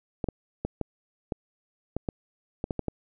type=clicks; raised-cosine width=2 ms; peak=-15 dBFS; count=11; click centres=0.242 / 0.287 / 0.65 / 0.813 / 1.322 / 1.966 / 2.088 / 2.641 / 2.708 / 2.793 / 2.883 s; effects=none